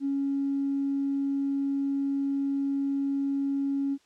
triangle tone with tanh clipping, 277.2 Hz, C#4, in tune, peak -25 dBFS, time 0-3.98 s, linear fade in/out 50 ms, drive 4 dB, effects white hiss -64 dBFS RMS until 4.05 s + low-pass 6000 Hz 12 dB/octave

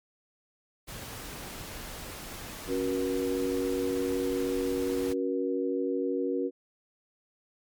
pink noise, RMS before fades -41 dBFS, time 0.87-5.14 s, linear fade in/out 20 ms
sine chord, F# major, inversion second, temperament equal with one note detuned, 277.2 / 370 / 477.1 Hz, C#4 / F#4 / A#4, 0 / 0 / +40 cents, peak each -31 dBFS, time 2.67-6.51 s, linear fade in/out 50 ms
effects MP3 96 kbps

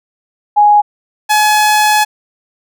sine / sawtooth tone pair in turn, 830.6 / 848.1 Hz, G#5 / G#5, 0 / +36 cents, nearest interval unison, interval 36 cents, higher second, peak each -4 dBFS, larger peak neither, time 0.56-0.82 / 1.29-2.05 s, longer second, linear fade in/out 20 ms, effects none

